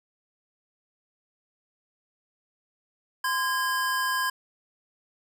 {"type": "tone pair together", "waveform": "square", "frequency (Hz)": [1030.9, 1634], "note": ["C6", "G#6"], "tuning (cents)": [-26, -29], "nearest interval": "minor sixth", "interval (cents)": 797, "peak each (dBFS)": -28, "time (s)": [3.24, 4.3], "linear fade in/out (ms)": 5, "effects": []}